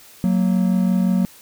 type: tone pair together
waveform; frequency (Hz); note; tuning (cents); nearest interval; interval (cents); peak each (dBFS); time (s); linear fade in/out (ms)
triangle; 185 / 230.7; F#3 / A#3; 0 / -18; major third; 382; -14 / -19; 0.24-1.25; 0
effects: white hiss -46 dBFS RMS until 1.41 s